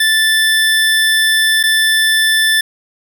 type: tone with dropouts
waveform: 25% pulse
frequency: 1760 Hz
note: A6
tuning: in tune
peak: -6 dBFS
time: 0-2.61 s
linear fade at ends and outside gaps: 5 ms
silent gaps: 1.63-1.636 s
effects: none